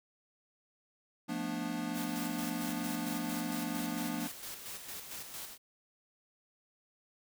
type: chord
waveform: square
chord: B half-diminished seventh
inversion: second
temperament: equal with one note detuned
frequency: 174.61 / 220 / 243.4 / 293.7 Hz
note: F3 / A3 / B3 / D4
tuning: 0 / 0 / -25 / 0 cents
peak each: -43 / -42 / -40 / -40 dBFS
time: 1.28-4.28 s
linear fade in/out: 20 ms
type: noise with tremolo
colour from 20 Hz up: white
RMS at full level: -43 dBFS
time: 1.93-5.58 s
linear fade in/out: 50 ms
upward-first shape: square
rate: 4.4 Hz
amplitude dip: 45%
effects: none

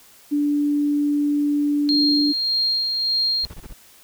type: tone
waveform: sine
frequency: 291.5 Hz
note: D4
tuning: 13 cents flat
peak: -17 dBFS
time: 0.31-2.33 s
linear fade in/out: 20 ms
type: tone with tremolo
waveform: sine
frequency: 4220 Hz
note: C8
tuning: 14 cents sharp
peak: -17 dBFS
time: 1.89-3.45 s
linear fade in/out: 0 ms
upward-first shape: sine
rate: 1.7 Hz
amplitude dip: 35%
type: noise bursts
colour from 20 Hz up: brown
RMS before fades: -35 dBFS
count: 5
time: 3.43-3.735 s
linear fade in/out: 10 ms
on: 45 ms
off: 20 ms
effects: white hiss -50 dBFS RMS until 4.03 s

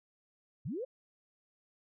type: linear sweep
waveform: sine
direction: up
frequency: 94.8 to 554.4 Hz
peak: -35 dBFS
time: 0.65-0.85 s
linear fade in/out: 10 ms
effects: none

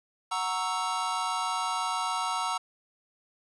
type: chord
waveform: square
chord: F# dominant seventh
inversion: none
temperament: equal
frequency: 740 / 932.3 / 1108.7 / 1318.5 Hz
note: F#5 / A#5 / C#6 / E6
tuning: 0 / 0 / 0 / 0 cents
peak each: -36 / -33 / -37 / -33 dBFS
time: 0.31-2.58 s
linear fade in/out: 10 ms
effects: resampled to 24000 Hz + 10-bit

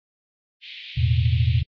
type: band-pass noise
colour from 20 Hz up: pink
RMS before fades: -39 dBFS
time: 0.61-1.64 s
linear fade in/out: 50 ms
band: 2300 to 3900 Hz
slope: 48 dB/octave
type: chord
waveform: sine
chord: E suspended fourth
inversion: none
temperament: equal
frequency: 82.41 / 110 / 123.47 Hz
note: E2 / A2 / B2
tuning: 0 / 0 / 0 cents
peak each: -21 dBFS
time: 0.97-1.63 s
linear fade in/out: 10 ms
effects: AAC 32 kbps

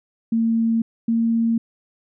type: tone pair in turn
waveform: sine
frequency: 227.5 / 229.1 Hz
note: A#3 / A#3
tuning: -42 / -30 cents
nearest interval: unison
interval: 12 cents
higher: second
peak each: -16 dBFS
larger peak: neither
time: 0.32-0.82 / 1.08-1.58 s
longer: neither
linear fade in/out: 5 ms
effects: none

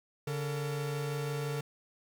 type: tone pair together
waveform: 45% pulse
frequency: 142.5 / 453.4 Hz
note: C#3 / A#4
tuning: +48 / -48 cents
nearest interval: octave + minor sixth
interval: 2004 cents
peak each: -34 / -38 dBFS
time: 0.27-1.61 s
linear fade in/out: 5 ms
effects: none

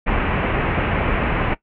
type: low-pass noise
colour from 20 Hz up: pink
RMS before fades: -20 dBFS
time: 0.06-1.55 s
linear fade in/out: 20 ms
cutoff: 2700 Hz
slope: 48 dB/octave
effects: noise-tail reverb RT60 0.1 s tail -18 dB re dry

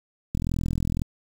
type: click train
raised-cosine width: 5 ms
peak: -14 dBFS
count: 29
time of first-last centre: 0.35-1.018 s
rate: 41.9 Hz
effects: 7-bit

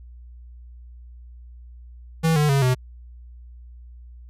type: tone with pitch steps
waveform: square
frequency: 162.3 / 149.69 / 138.06 / 127.34 Hz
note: E3 / D3 / C#3 / C3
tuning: -27 / +33 / -7 / -47 cents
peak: -17 dBFS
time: 2.23-2.75 s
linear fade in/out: 20 ms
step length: 130 ms
effects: added 60 Hz sine -40 dBFS peak until 4.29 s + resampled to 32000 Hz

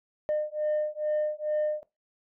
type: beating tone pair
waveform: sine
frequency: 605 / 607.3 Hz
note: D#5 / D#5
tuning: -49 / -42 cents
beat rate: 2.3 Hz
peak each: -28 dBFS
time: 0.29-1.83 s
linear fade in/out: 0 ms
effects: noise-tail reverb RT60 0.2 s tail -17 dB re dry + tanh soft clip ceiling -22 dBFS

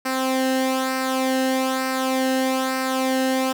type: tone with flanger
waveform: sawtooth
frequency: 261.6 Hz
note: C4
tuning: in tune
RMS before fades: -22 dBFS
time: 0.05-3.53 s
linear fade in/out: 10 ms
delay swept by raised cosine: 0.29 to 0.87 ms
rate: 1.1 Hz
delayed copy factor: -0.6
effects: none

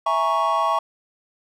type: chord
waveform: triangle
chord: A# half-diminished seventh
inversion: second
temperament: equal with one note detuned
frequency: 659.3 / 830.6 / 938.3 / 1108.7 Hz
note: E5 / G#5 / A#5 / C#6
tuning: 0 / 0 / +11 / 0 cents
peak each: -23 / -24 / -23 / -19 dBFS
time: 0.06-0.79 s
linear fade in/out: 5 ms
effects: none

